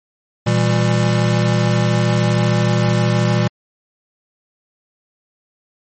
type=chord; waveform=square; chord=E diminished; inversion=second; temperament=just; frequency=118.67 / 164.81 / 197.78 Hz; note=Bb2 / E3 / G3; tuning=+31 / 0 / +16 cents; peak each=-16 / -20 / -21 dBFS; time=0.46-3.48 s; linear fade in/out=10 ms; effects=MP3 32 kbps